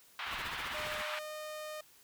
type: band-pass noise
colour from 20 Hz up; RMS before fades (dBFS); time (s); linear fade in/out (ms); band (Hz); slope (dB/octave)
pink; -40; 0.19-1.19; 2; 950 to 3500; 24
type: noise with tremolo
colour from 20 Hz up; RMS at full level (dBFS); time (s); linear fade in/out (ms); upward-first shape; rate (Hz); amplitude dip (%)
pink; -46; 0.25-1.05; 50; sine; 15; 70
type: tone with pitch glide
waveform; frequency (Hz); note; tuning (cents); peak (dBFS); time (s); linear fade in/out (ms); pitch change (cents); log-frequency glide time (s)
sawtooth; 609 to 612.9; D#5 to D#5; -37 to -26; -37; 0.74-1.81; 5; +11; 1.08-1.33
effects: white hiss -62 dBFS RMS until 2.03 s